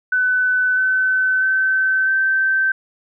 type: tone with pitch steps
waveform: sine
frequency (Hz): 1504 / 1519.7 / 1535.6 / 1551.7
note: F#6 / F#6 / G6 / G6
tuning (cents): +28 / +46 / -36 / -18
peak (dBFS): -14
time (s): 0.12-2.72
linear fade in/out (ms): 5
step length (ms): 650
effects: none